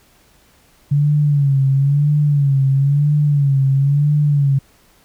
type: tone with vibrato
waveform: sine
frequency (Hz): 141.7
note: C#3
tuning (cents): +38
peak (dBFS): -11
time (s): 0.91-4.59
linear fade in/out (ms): 10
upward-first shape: sine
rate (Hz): 1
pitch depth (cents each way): 82
effects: pink hiss -53 dBFS RMS until 5.04 s